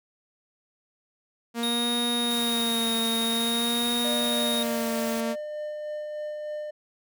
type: tone with vibrato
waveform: sawtooth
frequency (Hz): 233.4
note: A#3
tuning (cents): +2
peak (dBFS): -23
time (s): 1.54-5.36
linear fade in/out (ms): 50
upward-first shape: sine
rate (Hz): 0.49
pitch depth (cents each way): 40
type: tone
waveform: square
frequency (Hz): 3729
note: A#7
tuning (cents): 0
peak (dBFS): -27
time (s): 1.63-4.63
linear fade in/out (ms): 2
type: noise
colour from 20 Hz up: white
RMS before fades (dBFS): -38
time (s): 2.3-5.21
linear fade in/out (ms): 10
type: tone with tremolo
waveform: triangle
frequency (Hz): 602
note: D5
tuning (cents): +43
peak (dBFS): -28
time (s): 4.04-6.71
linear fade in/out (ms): 10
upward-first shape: sine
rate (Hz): 3.3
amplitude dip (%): 25
effects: none